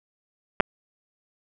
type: clicks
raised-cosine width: 0.5 ms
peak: -3 dBFS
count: 2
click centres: 0.601 / 0.606 s
effects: none